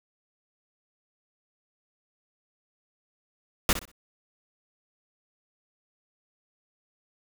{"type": "noise with echo", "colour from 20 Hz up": "pink", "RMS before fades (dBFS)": -21, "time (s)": [3.69, 3.73], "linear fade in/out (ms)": 2, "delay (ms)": 62, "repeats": 3, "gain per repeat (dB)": -12, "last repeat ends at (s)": 3.916, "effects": []}